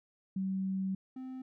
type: tone pair in turn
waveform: sine / triangle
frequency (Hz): 191 / 259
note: G3 / C4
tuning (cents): -45 / -17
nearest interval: perfect fourth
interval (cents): 528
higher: second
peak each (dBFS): -31 / -38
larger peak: first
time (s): 0.36-0.95 / 1.16-1.42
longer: first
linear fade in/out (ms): 5
effects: none